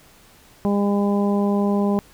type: harmonic tone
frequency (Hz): 202.2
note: G#3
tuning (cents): -46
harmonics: 1 / 2 / 3 / 4 / 5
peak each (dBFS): -18 / -24 / -28 / -30 / -32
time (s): 0.65-1.99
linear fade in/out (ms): 0
effects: pink hiss -51 dBFS RMS until 2.13 s